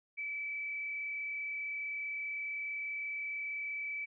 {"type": "tone with frequency modulation", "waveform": "sine", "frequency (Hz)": 2303, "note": "D7", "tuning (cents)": -34, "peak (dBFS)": -36, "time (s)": [0.17, 4.06], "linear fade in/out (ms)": 20, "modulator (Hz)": 35.2, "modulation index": 0.74, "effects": []}